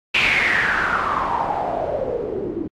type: noise with low-pass filter sweep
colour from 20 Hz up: white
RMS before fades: -21 dBFS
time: 0.14-2.68 s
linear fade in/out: 10 ms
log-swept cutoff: 2700 to 310 Hz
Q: 6.3
effects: AAC 64 kbps